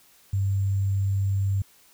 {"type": "tone with sample-and-hold", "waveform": "sine", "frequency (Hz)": 97.9, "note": "G2", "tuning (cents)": -2, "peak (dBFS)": -21, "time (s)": [0.33, 1.62], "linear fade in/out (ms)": 5, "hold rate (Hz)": 7350, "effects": ["white hiss -57 dBFS RMS until 1.93 s"]}